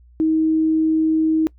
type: tone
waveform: sine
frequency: 317.1 Hz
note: D#4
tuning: 33 cents sharp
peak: -14 dBFS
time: 0.2-1.47 s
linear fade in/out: 0 ms
effects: noise-tail reverb RT60 0.1 s tail -23 dB re dry + added 60 Hz sine -46 dBFS peak until 1.58 s